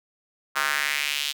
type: tone with high-pass filter sweep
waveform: square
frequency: 72.1 Hz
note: D2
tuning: 31 cents flat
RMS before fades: -26 dBFS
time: 0.55-1.33 s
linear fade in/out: 20 ms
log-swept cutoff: 1300 to 3400 Hz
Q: 2.5
effects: none